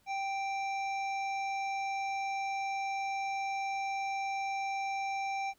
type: harmonic tone with a mistuned harmonic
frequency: 784 Hz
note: G5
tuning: in tune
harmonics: 1 / 3 / 5 / 7 / 8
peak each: -33 / -39 / -54 / -53 / -54 dBFS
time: 0.06-5.54 s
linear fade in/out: 50 ms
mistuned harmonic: 8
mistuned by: +60 cents
effects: pink hiss -69 dBFS RMS until 5.58 s